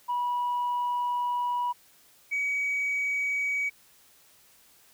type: tone pair in turn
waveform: sine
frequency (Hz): 975 / 2266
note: B5 / C#7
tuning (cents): -23 / +37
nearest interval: octave + minor third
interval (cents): 1460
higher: second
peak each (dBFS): -24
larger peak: neither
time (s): 0.08-1.73 / 2.31-3.7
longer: first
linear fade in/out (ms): 20
effects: tanh soft clip ceiling -23 dBFS + white hiss -59 dBFS RMS until 4.93 s